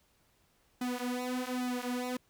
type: tone with flanger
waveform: sawtooth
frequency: 249.6 Hz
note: B3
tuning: 19 cents sharp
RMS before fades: -35 dBFS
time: 0.81-2.17 s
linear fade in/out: 5 ms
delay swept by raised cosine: 1.8 to 7.4 ms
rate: 1.2 Hz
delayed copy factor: -1
effects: pink hiss -70 dBFS RMS until 2.29 s